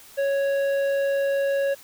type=tone with tanh clipping; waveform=sine; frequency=554.4 Hz; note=C#5; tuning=in tune; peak=-22 dBFS; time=0.17-1.75 s; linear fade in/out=20 ms; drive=10 dB; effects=white hiss -48 dBFS RMS until 1.83 s